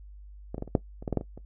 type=clicks; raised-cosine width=2 ms; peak=-21 / -21 / -19 / -29 / -7 / -28 / -17 / -14 / -11 / -23 / -29 dBFS; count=11; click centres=0.545 / 0.581 / 0.624 / 0.677 / 0.752 / 1.025 / 1.078 / 1.127 / 1.173 / 1.211 / 1.376 s; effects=noise-tail reverb RT60 0.1 s tail -18 dB re dry + added 50 Hz sine -44 dBFS peak until 1.45 s